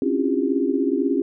sine tone cluster, 266.5 / 282.8 / 328.7 / 350.7 / 400.8 Hz, C4 / C#4 / E4 / F4 / G4, +32 / +35 / -5 / +7 / +38 cents, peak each -23 / -24 / -27 / -26 / -25 dBFS, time 0.02-1.22 s, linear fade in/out 2 ms, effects none

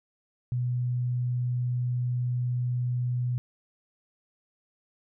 sine tone, 123.47 Hz, B2, in tune, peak -25 dBFS, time 0.52-3.38 s, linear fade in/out 0 ms, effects none

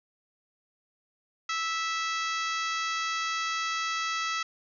harmonic tone, 656 Hz, E5, 9 cents flat, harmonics 2 / 3 / 4 / 5 / 6 / 7 / 8 / 9 / 10, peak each -31 / -35 / -37 / -39 / -41 / -42 / -43 / -44 / -45 dBFS, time 1.49-4.43 s, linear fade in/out 5 ms, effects none

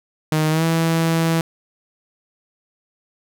sawtooth tone with pitch glide, 155.56 to 164.15 Hz, D#3 to E3, 0 to -7 cents, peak -12 dBFS, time 0.32-1.41 s, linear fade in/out 2 ms, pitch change +93 cents, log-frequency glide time 0.5-0.64 s, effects none

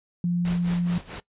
sine tone, 174.61 Hz, F3, in tune, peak -21 dBFS, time 0.24-0.98 s, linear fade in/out 2 ms
pink noise with tremolo, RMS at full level -35 dBFS, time 0.45-1.2 s, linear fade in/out 0 ms, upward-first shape sine, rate 4.6 Hz, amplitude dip 85%
effects noise-tail reverb RT60 0.1 s tail -20 dB re dry + resampled to 8000 Hz

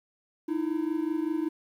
triangle tone pair together, 307.2 / 332.4 Hz, D#4 / E4, -22 / +15 cents, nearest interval minor second, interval 137 cents, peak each -27 / -28 dBFS, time 0.48-1.49 s, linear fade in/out 10 ms, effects 10-bit

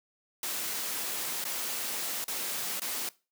white noise with dropouts, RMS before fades -34 dBFS, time 0.43-3.09 s, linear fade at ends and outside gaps 2 ms, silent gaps 1.441-1.451 / 2.242-2.28 / 2.797-2.818 s, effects noise-tail reverb RT60 0.3 s tail -21 dB re dry + high-pass 200 Hz 12 dB/octave

